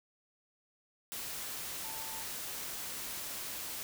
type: tone in noise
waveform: sine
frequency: 888 Hz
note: A5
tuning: 16 cents sharp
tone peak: -48 dBFS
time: 1.84-2.23 s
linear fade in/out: 0 ms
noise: white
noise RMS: -41 dBFS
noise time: 1.12-3.83 s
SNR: -10 dB
effects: none